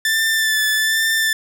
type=tone with vibrato; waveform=sawtooth; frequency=1764 Hz; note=A6; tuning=4 cents sharp; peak=-12 dBFS; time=0.05-1.33 s; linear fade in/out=2 ms; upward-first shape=sine; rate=1.2 Hz; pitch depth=23 cents each way; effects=none